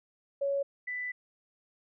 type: tone pair in turn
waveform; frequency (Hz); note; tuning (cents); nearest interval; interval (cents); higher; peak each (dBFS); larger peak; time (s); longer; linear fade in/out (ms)
sine; 558 / 1988.5; C#5 / B6; +11 / +11; octave + minor seventh; 2200; second; -27 / -33; first; 0.41-0.63 / 0.87-1.12; second; 10
effects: none